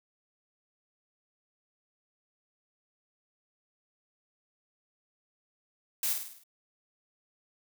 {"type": "noise with echo", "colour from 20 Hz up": "blue", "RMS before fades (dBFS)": -30, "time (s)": [6.03, 6.13], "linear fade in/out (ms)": 2, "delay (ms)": 51, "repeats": 6, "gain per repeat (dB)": -5, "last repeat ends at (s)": 6.436, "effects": []}